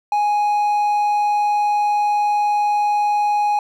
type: tone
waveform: triangle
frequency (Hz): 830.6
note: G#5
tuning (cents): 0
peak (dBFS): -13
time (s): 0.12-3.59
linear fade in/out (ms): 2
effects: none